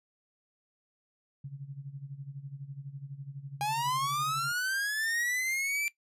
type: tone with tremolo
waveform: sine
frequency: 139.1 Hz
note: C#3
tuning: 6 cents sharp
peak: -36 dBFS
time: 1.44-4.52 s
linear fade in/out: 5 ms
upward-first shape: sine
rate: 12 Hz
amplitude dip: 75%
type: linear sweep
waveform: 45% pulse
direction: up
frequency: 808 to 2353 Hz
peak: -29 dBFS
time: 3.61-5.88 s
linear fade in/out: 0 ms
effects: noise-tail reverb RT60 0.1 s tail -17 dB re dry + resampled to 32000 Hz